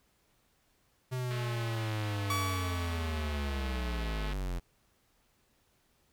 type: linear sweep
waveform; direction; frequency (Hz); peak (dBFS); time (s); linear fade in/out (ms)
square; down; 128.6 to 42.56; -33; 1.11-4.6; 20
type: click train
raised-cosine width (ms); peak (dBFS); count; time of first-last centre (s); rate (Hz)
0.3; -27; 650; 1.31-4.329; 215
type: tone with exponential decay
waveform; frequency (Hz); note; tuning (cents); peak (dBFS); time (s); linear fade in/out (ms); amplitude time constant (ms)
sawtooth; 1139; C#6; +47; -26; 2.3-3.73; 2; 310
effects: pink hiss -71 dBFS RMS until 6.12 s